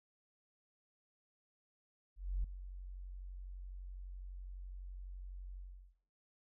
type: tone with ADSR envelope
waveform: sine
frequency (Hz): 45.96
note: F#1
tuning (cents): -11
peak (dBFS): -30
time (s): 2.16-5.95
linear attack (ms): 280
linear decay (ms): 5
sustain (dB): -14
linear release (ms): 380
effects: noise-tail reverb RT60 0.8 s tail -21 dB re dry + tanh soft clip ceiling -29 dBFS